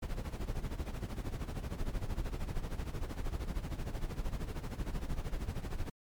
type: noise with tremolo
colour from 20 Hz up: brown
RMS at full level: -34 dBFS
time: 0.02-5.9 s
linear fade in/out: 10 ms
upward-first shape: sine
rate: 13 Hz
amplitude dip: 75%
effects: MP3 96 kbps